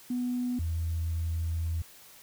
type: tone pair in turn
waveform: sine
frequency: 246.9 / 82.39 Hz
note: B3 / E2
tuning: 0 / 0 cents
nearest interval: octave + perfect fifth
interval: 1900 cents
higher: first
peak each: -27 / -27 dBFS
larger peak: neither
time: 0.1-0.59 / 0.59-1.82 s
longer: second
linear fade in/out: 5 ms
effects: tanh soft clip ceiling -23 dBFS + white hiss -53 dBFS RMS until 2.22 s